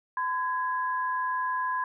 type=tone pair together; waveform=sine; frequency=1016 / 1657 Hz; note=B5 / G#6; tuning=+49 / -4 cents; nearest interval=minor sixth; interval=847 cents; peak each=-27 / -33 dBFS; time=0.17-1.84 s; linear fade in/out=2 ms; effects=none